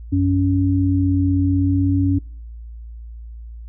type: tone pair together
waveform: sine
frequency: 92.92 / 279.5 Hz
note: F#2 / C#4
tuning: +8 / +14 cents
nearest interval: octave + perfect fifth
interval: 1906 cents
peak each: -17 dBFS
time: 0.12-2.19 s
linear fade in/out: 10 ms
effects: noise-tail reverb RT60 0.5 s tail -24 dB re dry + added 57 Hz sine -32 dBFS peak until 3.68 s